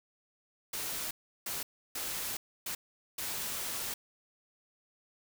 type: noise bursts at uneven times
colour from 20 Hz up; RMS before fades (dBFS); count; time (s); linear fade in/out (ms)
white; -37; 5; 0.73-1.11 / 1.46-1.63 / 1.95-2.37 / 2.66-2.75 / 3.18-3.94; 5
effects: none